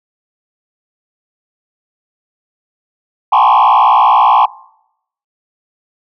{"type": "tone with frequency modulation", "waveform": "sine", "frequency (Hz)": 942, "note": "A#5", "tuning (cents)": 18, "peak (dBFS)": -3, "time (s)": [3.32, 4.46], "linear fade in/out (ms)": 10, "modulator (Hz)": 59.6, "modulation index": 2.9, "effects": ["noise-tail reverb RT60 0.8 s tail -25 dB re dry", "tanh soft clip ceiling -4 dBFS"]}